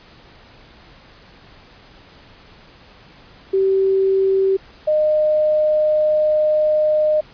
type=tone pair in turn; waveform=sine; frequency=385.5 / 611.9 Hz; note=G4 / D#5; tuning=-29 / -29 cents; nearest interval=minor sixth; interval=800 cents; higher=second; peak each=-13 dBFS; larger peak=neither; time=3.53-4.57 / 4.87-7.21 s; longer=second; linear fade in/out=10 ms; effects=pink hiss -46 dBFS RMS until 7.33 s + resampled to 11025 Hz